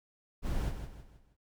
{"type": "noise with echo", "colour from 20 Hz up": "brown", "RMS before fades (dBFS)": -32, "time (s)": [0.42, 0.73], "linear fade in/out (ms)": 50, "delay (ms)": 160, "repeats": 4, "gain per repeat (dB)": -8, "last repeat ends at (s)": 1.37, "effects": []}